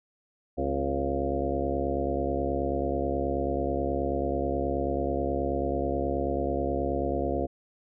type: harmonic tone with a mistuned harmonic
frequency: 69.3 Hz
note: C#2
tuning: in tune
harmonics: 1 / 2 / 3 / 4 / 5 / 6 / 7 / 8 / 10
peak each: -33 / -39 / -43 / -33 / -33 / -36 / -34 / -33 / -34 dBFS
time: 0.57-7.47 s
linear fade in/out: 20 ms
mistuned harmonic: 4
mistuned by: -68 cents
effects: none